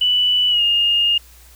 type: tone with pitch glide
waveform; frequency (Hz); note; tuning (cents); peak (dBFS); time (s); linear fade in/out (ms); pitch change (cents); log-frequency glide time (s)
sine; 2969 to 2835; F#7 to F7; +5 to +25; -13; 0.01-1.18; 5; -80; 0.49-0.62
effects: added 60 Hz sine -45 dBFS peak until 1.55 s + white hiss -48 dBFS RMS until 1.55 s